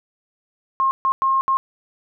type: tone bursts at uneven times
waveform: sine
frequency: 1070 Hz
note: C6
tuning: 38 cents sharp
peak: -15 dBFS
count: 4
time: 0.8-0.91 / 1.05-1.12 / 1.22-1.41 / 1.48-1.57 s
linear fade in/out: 0 ms
effects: none